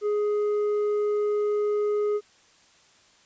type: tone with tanh clipping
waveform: sine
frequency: 416.8 Hz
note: G#4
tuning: 6 cents sharp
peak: -23 dBFS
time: 0.01-2.21 s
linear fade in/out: 50 ms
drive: 5 dB
effects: white hiss -58 dBFS RMS until 3.25 s + resampled to 16000 Hz